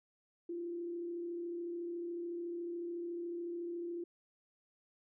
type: tone with frequency modulation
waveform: sine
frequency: 344.1 Hz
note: F4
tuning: 26 cents flat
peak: -38 dBFS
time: 0.49-4.04 s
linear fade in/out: 5 ms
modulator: 33.9 Hz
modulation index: 0.28
effects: none